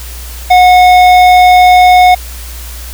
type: tone with hard clipping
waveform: sine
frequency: 728 Hz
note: F#5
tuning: 28 cents flat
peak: -3 dBFS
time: 0.5-2.15 s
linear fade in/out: 10 ms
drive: 11 dB
effects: added 60 Hz sine -23 dBFS peak until 2.93 s + white hiss -29 dBFS RMS until 2.93 s